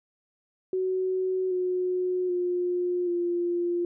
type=tone with pitch steps; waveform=sine; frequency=373.3 / 364.8 / 356.4 / 348.3 Hz; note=F#4 / F#4 / F4 / F4; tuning=+15 / -24 / +35 / -5 cents; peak=-24 dBFS; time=0.73-3.85 s; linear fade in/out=2 ms; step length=780 ms; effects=none